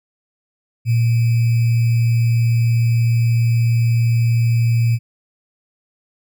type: tone with sample-and-hold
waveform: sine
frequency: 116.54 Hz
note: A#2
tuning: in tune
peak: -12 dBFS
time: 0.85-4.99 s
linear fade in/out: 50 ms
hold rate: 2450 Hz
effects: none